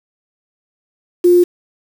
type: tone with quantisation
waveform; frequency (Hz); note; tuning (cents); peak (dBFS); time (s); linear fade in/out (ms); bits
sine; 353.5; F4; +21; -6; 1.24-1.44; 10; 5
effects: none